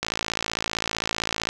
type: click train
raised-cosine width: 0.2 ms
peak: -7 dBFS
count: 82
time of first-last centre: 0.03-1.489 s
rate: 55.5 Hz
effects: none